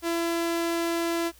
sawtooth tone, 336.6 Hz, E4, 36 cents sharp, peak -21 dBFS, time 0.02-1.32 s, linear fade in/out 50 ms, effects added 60 Hz sine -56 dBFS peak until 1.39 s + white hiss -56 dBFS RMS until 1.39 s

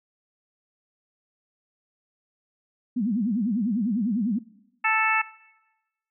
sine tone with vibrato, 220 Hz, A3, in tune, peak -22 dBFS, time 2.96-4.39 s, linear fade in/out 10 ms, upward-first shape sine, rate 10 Hz, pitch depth 240 cents each way
harmonic tone, 440 Hz, A4, in tune, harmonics 2 / 3 / 4 / 5 / 6, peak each -26 / -26 / -26 / -26 / -26 dBFS, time 4.84-5.22 s, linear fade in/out 10 ms
effects noise-tail reverb RT60 1.0 s tail -20 dB re dry

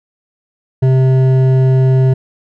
triangle tone with hard clipping, 130.81 Hz, C3, in tune, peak -9 dBFS, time 0.82-2.14 s, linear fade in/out 10 ms, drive 13 dB, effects none

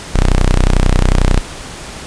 sawtooth tone, 31.14 Hz, B0, 15 cents sharp, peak -4 dBFS, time 0.14-1.41 s, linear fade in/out 20 ms, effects pink hiss -29 dBFS RMS until 2.06 s + resampled to 22050 Hz

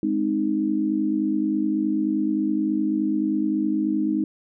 sine chord, Ab major, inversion none, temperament equal, 207.7 / 261.6 / 311.1 Hz, Ab3 / C4 / Eb4, 0 / 0 / 0 cents, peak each -26 / -27 / -22 dBFS, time 0.03-4.24 s, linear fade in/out 2 ms, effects none

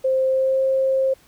sine tone with pitch glide, 525 to 531.4 Hz, C5 to C5, +6 to +27 cents, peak -16 dBFS, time 0.04-1.14 s, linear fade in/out 10 ms, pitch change +21 cents, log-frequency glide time 0.28-0.62 s, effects pink hiss -54 dBFS RMS until 1.27 s

